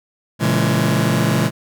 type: chord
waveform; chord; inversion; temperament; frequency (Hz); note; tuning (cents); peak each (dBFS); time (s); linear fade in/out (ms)
sawtooth; A# half-diminished seventh; none; just; 116.54 / 139.85 / 167.82 / 209.8; A#2 / C#3 / E3 / G#3; 0 / +16 / +31 / +18; -16; 0.39-1.51; 50
effects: none